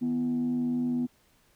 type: tone with frequency modulation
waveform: sine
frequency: 246.9 Hz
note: B3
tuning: in tune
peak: -24 dBFS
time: 0.01-1.07 s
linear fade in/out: 20 ms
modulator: 91 Hz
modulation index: 0.35
effects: tanh soft clip ceiling -22 dBFS + pink hiss -65 dBFS RMS until 1.55 s